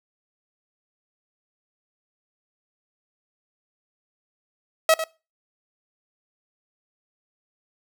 sawtooth tone with echo, 643 Hz, E5, 43 cents flat, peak -10 dBFS, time 4.89-4.94 s, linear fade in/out 2 ms, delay 100 ms, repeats 1, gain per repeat -11 dB, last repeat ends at 5.04 s, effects noise-tail reverb RT60 0.3 s tail -21 dB re dry

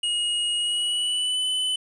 square tone with pitch glide, 2880 to 3013 Hz, F#7 to F#7, -47 to +31 cents, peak -23 dBFS, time 0.03-1.76 s, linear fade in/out 5 ms, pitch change +78 cents, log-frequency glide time 0.57-1.47 s, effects resampled to 22050 Hz + 9-bit

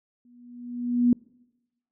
sine tone with exponential growth, 242.7 Hz, B3, 30 cents flat, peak -14 dBFS, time 0.25-1.13 s, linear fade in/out 2 ms, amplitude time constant 190 ms, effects noise-tail reverb RT60 1.0 s tail -26 dB re dry

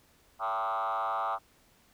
sine tone with frequency modulation, 996 Hz, B5, 14 cents sharp, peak -27 dBFS, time 0.39-1.39 s, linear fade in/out 50 ms, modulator 107 Hz, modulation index 3, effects tanh soft clip ceiling -26 dBFS + pink hiss -64 dBFS RMS until 1.93 s

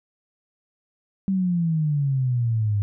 sine exponential sweep, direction down, 195.7 to 100.2 Hz, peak -19 dBFS, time 1.28-2.82 s, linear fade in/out 0 ms, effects none

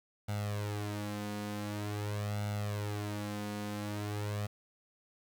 sawtooth tone with flanger, 103.83 Hz, G#2, in tune, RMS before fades -37 dBFS, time 0.28-4.47 s, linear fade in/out 10 ms, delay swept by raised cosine 1.4 to 4.1 ms, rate 0.46 Hz, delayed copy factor +0.75, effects 10-bit

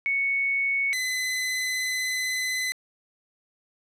sine / sawtooth tone pair in turn, 2217 / 2021 Hz, C#7 / B6, 0 / +39 cents, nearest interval major second, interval 161 cents, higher first, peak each -22 dBFS, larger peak neither, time 0.06-0.93 / 0.93-2.72 s, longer second, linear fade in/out 0 ms, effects low-pass 12000 Hz 12 dB/octave

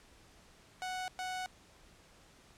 sawtooth tone bursts at uneven times, 740 Hz, F#5, in tune, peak -33 dBFS, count 2, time 0.82-1.08 / 1.19-1.46 s, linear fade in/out 0 ms, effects pink hiss -61 dBFS RMS until 2.57 s + low-pass 9000 Hz 12 dB/octave

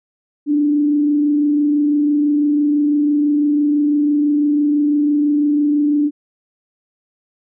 sine tone with frequency modulation, 293.7 Hz, D4, in tune, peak -12 dBFS, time 0.46-6.11 s, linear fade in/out 50 ms, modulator 26 Hz, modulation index 0.26, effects none

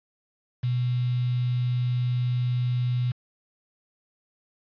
sine tone with quantisation, 123.47 Hz, B2, in tune, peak -22 dBFS, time 0.63-3.12 s, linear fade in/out 10 ms, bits 7, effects resampled to 11025 Hz

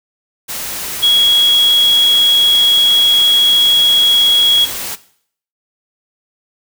sine tone in noise, 3322 Hz, G#7, in tune, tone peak -7 dBFS, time 1.02-4.66 s, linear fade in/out 20 ms, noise white, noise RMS -23 dBFS, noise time 0.48-4.96 s, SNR +13 dB, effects noise-tail reverb RT60 0.6 s tail -17 dB re dry

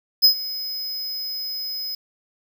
square tone with ADSR envelope, 5060 Hz, D#8, 28 cents sharp, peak -9 dBFS, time 0.22-1.95 s, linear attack 26 ms, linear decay 93 ms, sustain -18 dB, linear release 4 ms, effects 8-bit

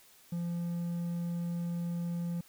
triangle tone, 171.9 Hz, F3, 27 cents flat, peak -30 dBFS, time 0.32-2.41 s, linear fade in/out 5 ms, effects white hiss -60 dBFS RMS until 2.48 s

